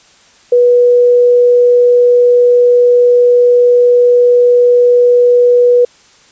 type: tone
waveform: sine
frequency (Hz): 487.7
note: B4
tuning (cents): -22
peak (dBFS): -4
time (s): 0.52-5.85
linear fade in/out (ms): 5
effects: white hiss -45 dBFS RMS until 6.31 s + resampled to 16000 Hz